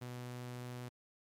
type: tone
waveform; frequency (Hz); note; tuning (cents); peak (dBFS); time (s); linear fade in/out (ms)
sawtooth; 123.47; B2; 0; -39; 0.01-0.89; 10
effects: MP3 96 kbps